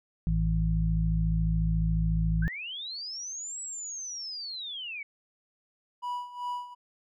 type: harmonic tone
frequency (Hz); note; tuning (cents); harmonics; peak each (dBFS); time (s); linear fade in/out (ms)
54.1; A1; -29; 1 / 2 / 3; -26 / -34 / -27; 0.27-2.48; 0
type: linear two-way sweep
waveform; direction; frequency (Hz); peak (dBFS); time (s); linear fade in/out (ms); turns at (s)
sine; up then down; 1480 to 7860 to 2189; -35; 2.42-5.03; 5; 3.61
type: tone with tremolo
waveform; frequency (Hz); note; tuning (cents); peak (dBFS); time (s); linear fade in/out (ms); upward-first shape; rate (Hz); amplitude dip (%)
triangle; 979; B5; -15; -28; 6.02-6.75; 20; sine; 2.6; 80
effects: none